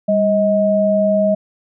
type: tone pair together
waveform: sine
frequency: 199.3 / 631 Hz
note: G3 / D#5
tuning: +29 / +24 cents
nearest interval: octave + minor sixth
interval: 1995 cents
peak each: -17 / -13 dBFS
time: 0.08-1.35 s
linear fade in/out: 10 ms
effects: none